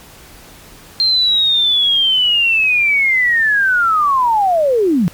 sine linear sweep, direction down, 4186 to 155.56 Hz, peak -10 dBFS, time 1-5.08 s, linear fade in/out 0 ms, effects pink hiss -40 dBFS RMS until 5.13 s + MP3 96 kbps

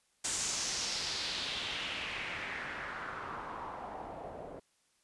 white noise with low-pass filter sweep, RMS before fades -39 dBFS, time 0.24-4.6 s, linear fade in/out 10 ms, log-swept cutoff 7900 to 560 Hz, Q 2.6, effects white hiss -73 dBFS RMS until 5.03 s + resampled to 24000 Hz

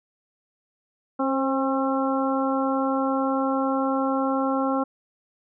harmonic tone with a mistuned harmonic, 269.1 Hz, C4, 49 cents sharp, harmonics 1 / 2 / 3 / 4 / 5, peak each -24 / -27 / -29 / -30 / -31 dBFS, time 1.19-4.84 s, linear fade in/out 10 ms, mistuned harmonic 2, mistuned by -22 cents, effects none

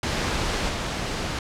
pink noise with level steps, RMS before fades -25 / -28 dBFS, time 0.03-1.39 s, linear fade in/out 2 ms, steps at 0.69 s, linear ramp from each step 2 ms, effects low-pass 6000 Hz 12 dB/octave

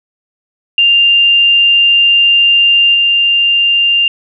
sine tone with level steps, 2794 Hz, F7, in tune, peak -5 / -7 dBFS, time 0.78-4.08 s, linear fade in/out 2 ms, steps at 2.94 s, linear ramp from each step 10 ms, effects none

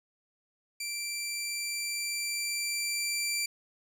15% pulse tone with level ramp, 2349 Hz, D7, in tune, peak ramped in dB -27 to -22 dBFS, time 0.8-3.46 s, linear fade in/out 5 ms, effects none

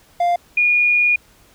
triangle / sine tone pair in turn, 698.5 / 2439 Hz, F5 / D#7, 0 / -35 cents, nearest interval octave + minor seventh, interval 2165 cents, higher second, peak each -12 dBFS, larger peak neither, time 0.2-0.36 / 0.57-1.16 s, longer second, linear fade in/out 5 ms, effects pink hiss -52 dBFS RMS until 1.54 s

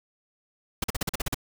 pink noise bursts, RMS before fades -27 dBFS, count 9, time 0.82-1.345 s, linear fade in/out 5 ms, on 21 ms, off 42 ms, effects none

